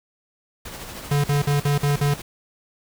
pink noise with tremolo, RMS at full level -34 dBFS, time 0.65-2.22 s, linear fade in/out 5 ms, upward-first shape triangle, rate 13 Hz, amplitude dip 45%
square tone bursts, 144 Hz, D3, 34 cents flat, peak -18 dBFS, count 6, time 1.11-2.14 s, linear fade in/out 5 ms, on 130 ms, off 50 ms
effects none

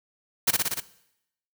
white noise with echo, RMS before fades -20 dBFS, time 0.47-0.51 s, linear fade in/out 10 ms, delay 59 ms, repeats 5, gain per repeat -2 dB, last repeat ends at 0.805 s, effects noise-tail reverb RT60 0.8 s tail -18 dB re dry

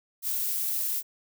violet noise, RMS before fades -29 dBFS, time 0.22-1.03 s, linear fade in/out 50 ms, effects none

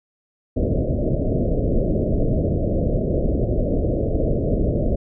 pink low-pass noise, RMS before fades -20 dBFS, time 0.56-4.96 s, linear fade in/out 10 ms, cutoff 650 Hz, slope 96 dB/octave, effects none

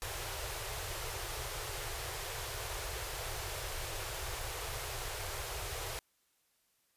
pink band-stop noise, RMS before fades -40 dBFS, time 0.02-5.99 s, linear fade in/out 0 ms, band 130 to 370 Hz, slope 48 dB/octave, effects white hiss -75 dBFS RMS until 6.96 s + resampled to 32000 Hz

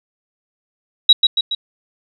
sine tone with echo, 3862 Hz, B7, 39 cents flat, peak -3 dBFS, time 1.09-1.13 s, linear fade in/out 5 ms, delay 140 ms, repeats 3, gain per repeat -5 dB, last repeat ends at 1.55 s, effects none

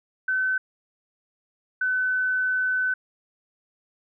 sine tone pair in turn, 1522 / 1510.6 Hz, F#6 / F#6, +48 / +35 cents, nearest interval unison, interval 13 cents, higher first, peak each -21 dBFS, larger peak neither, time 0.28-0.58 / 1.81-2.94 s, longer second, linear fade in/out 5 ms, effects none

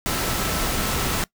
sine tone in noise, 1318.5 Hz, E6, in tune, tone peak -35 dBFS, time 0.06-1.24 s, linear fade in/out 0 ms, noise pink, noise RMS -24 dBFS, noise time 0.06-1.24 s, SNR -14 dB, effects noise-tail reverb RT60 0.1 s tail -22 dB re dry

